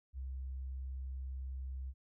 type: tone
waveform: sine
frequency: 65.6 Hz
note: C2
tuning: 5 cents sharp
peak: -39 dBFS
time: 0.13-1.94 s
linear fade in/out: 50 ms
effects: none